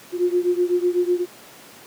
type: beating tone pair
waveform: sine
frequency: 352.6 / 360.6 Hz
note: F4 / F#4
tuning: +17 / -45 cents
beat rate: 8 Hz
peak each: -19 / -21 dBFS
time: 0.12-1.26 s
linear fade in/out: 50 ms
effects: pink hiss -44 dBFS RMS until 1.86 s + high-pass 200 Hz 12 dB/octave